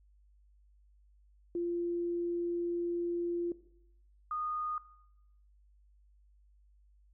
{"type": "tone pair in turn", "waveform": "sine", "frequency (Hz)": [345.5, 1231.2], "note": ["F4", "D#6"], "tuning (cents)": [-19, -19], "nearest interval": "octave + minor seventh", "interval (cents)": 2200, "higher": "second", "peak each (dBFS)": [-31, -33], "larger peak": "first", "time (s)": [[1.55, 3.52], [4.31, 4.78]], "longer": "first", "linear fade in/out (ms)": 2, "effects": ["noise-tail reverb RT60 0.8 s tail -17 dB re dry", "added 50 Hz sine -61 dBFS peak until 7.13 s"]}